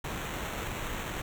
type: noise with sample-and-hold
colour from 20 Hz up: pink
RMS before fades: -36 dBFS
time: 0.04-1.22 s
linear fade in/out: 5 ms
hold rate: 4900 Hz
effects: none